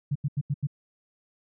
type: tone bursts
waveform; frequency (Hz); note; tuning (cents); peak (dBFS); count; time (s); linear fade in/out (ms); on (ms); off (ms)
sine; 142.8; D3; -48; -23; 5; 0.11-0.671; 10; 45; 84
effects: none